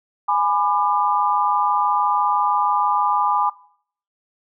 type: chord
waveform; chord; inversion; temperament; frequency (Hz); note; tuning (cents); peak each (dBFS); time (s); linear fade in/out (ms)
sine; G# diminished; none; just; 830.6 / 996.7 / 1196.1; G#5 / B5 / D6; 0 / +16 / +31; -20 / -20 / -21; 0.28-3.5; 10
effects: noise-tail reverb RT60 0.6 s tail -22 dB re dry